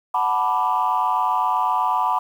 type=chord; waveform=sine; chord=B minor seventh; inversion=second; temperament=equal; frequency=740 / 880 / 987.8 / 1174.7 Hz; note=F#5 / A5 / B5 / D6; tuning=0 / 0 / 0 / 0 cents; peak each=-24 / -23 / -20 / -24 dBFS; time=0.14-2.19 s; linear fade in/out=5 ms; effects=tanh soft clip ceiling -10 dBFS + 8-bit